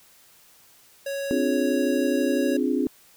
square tone, 554.4 Hz, C#5, in tune, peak -28 dBFS, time 1.06-2.57 s, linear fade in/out 5 ms
sine chord, D half-diminished seventh, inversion third, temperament equal, 261.6 / 293.7 / 349.2 / 415.3 Hz, C4 / D4 / F4 / Ab4, 0 / 0 / 0 / 0 cents, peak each -24 / -26 / -28 / -29 dBFS, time 1.31-2.87 s, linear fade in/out 0 ms
effects white hiss -55 dBFS RMS until 3.16 s

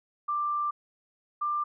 sine tone pair in turn, 1182 / 1188.6 Hz, D6 / D6, +11 / +20 cents, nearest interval unison, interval 9 cents, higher second, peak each -26 dBFS, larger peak neither, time 0.28-0.71 / 1.41-1.64 s, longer first, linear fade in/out 10 ms, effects none

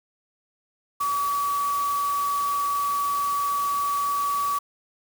sine tone in noise, 1140 Hz, C#6, 48 cents sharp, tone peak -22 dBFS, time 1-4.59 s, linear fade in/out 10 ms, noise white, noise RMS -37 dBFS, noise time 1-4.59 s, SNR +12 dB, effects none

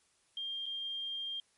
sine tone with dropouts, 3200 Hz, G7, 35 cents sharp, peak -36 dBFS, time 0.37-1.4 s, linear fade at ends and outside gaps 2 ms, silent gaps 0.658-0.663 s, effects white hiss -71 dBFS RMS until 1.57 s + MP3 48 kbps

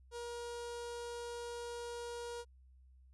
sawtooth tone with notch filter, 475.2 Hz, A#4, 33 cents sharp, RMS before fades -44 dBFS, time 0.11-2.45 s, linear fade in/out 50 ms, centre 2100 Hz, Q 1.4, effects added 64 Hz sine -59 dBFS peak until 3.13 s + resampled to 24000 Hz

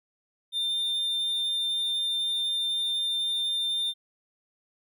triangle tone, 3602 Hz, A7, 40 cents sharp, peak -24 dBFS, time 0.52-3.94 s, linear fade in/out 50 ms, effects none

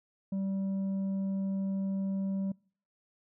sine tone with tanh clipping, 193.8 Hz, G3, 20 cents flat, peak -31 dBFS, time 0.32-2.52 s, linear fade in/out 5 ms, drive 5 dB, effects noise-tail reverb RT60 0.5 s tail -26 dB re dry

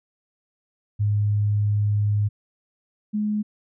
sine tone pair in turn, 103.83 / 210.6 Hz, G#2 / G#3, 0 / +24 cents, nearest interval octave, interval 1224 cents, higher second, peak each -18 / -21 dBFS, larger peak first, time 0.99-2.29 / 3.13-3.43 s, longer first, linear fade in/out 20 ms, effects none

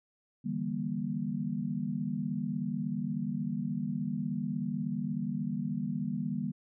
sine chord, E half-diminished seventh, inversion third, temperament just, 148.33 / 164.81 / 197.78 / 237.3 Hz, D3 / E3 / G3 / Bb3, +18 / 0 / +16 / +31 cents, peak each -38 / -39 / -35 / -35 dBFS, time 0.44-6.52 s, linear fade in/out 20 ms, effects none

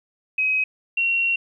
sine tone pair in turn, 2535 / 2738 Hz, D#7 / F7, +32 / -35 cents, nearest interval minor second, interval 133 cents, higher second, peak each -18 dBFS, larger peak neither, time 0.38-0.64 / 0.97-1.36 s, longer second, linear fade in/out 5 ms, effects 10-bit

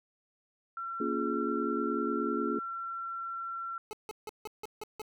sine tone, 1357 Hz, E6, 50 cents sharp, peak -35 dBFS, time 0.77-3.78 s, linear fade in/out 2 ms
sine chord, Bb minor seventh, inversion none, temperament just, 233.1 / 279.7 / 349.6 / 419.5 Hz, Bb3 / Db4 / F4 / Ab4, 0 / +16 / +2 / +17 cents, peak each -35 dBFS, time 1-2.59 s, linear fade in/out 5 ms
25% pulse tone bursts, 429.3 Hz, A4, 43 cents flat, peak -34 dBFS, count 7, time 3.91-5.017 s, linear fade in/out 0 ms, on 21 ms, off 160 ms
effects none

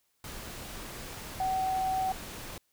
sine tone in noise, 756 Hz, F#5, 37 cents sharp, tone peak -27 dBFS, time 1.4-2.12 s, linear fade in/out 2 ms, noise pink, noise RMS -42 dBFS, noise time 0.24-2.58 s, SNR +12 dB, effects white hiss -74 dBFS RMS until 2.72 s

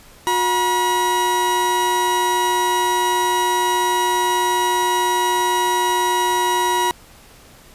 40% pulse tone pair together, 361 / 961.6 Hz, F#4 / B5, -43 / -46 cents, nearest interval octave + perfect fourth, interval 1697 cents, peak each -22 / -16 dBFS, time 0.27-6.91 s, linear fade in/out 0 ms, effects pink hiss -46 dBFS RMS until 7.74 s + resampled to 32000 Hz

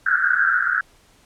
white band-pass noise, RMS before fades -19 dBFS, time 0.06-0.81 s, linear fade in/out 5 ms, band 1400 to 1600 Hz, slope 96 dB/octave, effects pink hiss -55 dBFS RMS until 1.25 s + low-pass 11000 Hz 12 dB/octave

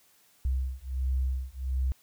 sine beating tone pair, 64.3 / 65.7 Hz, C2 / C2, -30 / +8 cents, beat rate 1.4 Hz, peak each -30 dBFS, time 0.45-1.92 s, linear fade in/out 0 ms, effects white hiss -63 dBFS RMS until 2.02 s

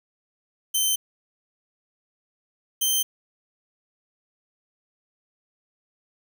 10% pulse tone pair in turn, 3090 / 3115 Hz, G7 / G7, -26 / -12 cents, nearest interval unison, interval 14 cents, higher second, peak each -12 dBFS, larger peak neither, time 0.74-0.96 / 2.81-3.03 s, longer neither, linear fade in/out 10 ms, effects 8-bit

